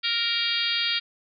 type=harmonic tone; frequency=466.2 Hz; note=A#4; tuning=in tune; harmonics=3 / 4 / 5 / 6 / 7 / 8 / 9 / 10; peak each=-34 / -34 / -31 / -32 / -29 / -29 / -34 / -30 dBFS; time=0.03-1 s; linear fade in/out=20 ms; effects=none